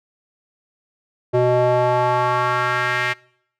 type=tone with band-pass filter sweep; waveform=square; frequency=124 Hz; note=B2; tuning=7 cents sharp; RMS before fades=-18 dBFS; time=1.33-3.14 s; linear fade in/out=20 ms; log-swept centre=490 to 2000 Hz; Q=2.3; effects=noise-tail reverb RT60 0.7 s tail -24 dB re dry